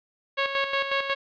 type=tone with tremolo; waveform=10% pulse; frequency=550 Hz; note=C#5; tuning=14 cents flat; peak=-14 dBFS; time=0.37-1.15 s; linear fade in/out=20 ms; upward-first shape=square; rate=5.5 Hz; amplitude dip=55%; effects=resampled to 11025 Hz